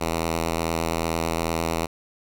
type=tone with vibrato; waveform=5% pulse; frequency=82.41 Hz; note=E2; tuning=in tune; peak=-12 dBFS; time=0-1.87 s; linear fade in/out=20 ms; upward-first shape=sine; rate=8.8 Hz; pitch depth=18 cents each way; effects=none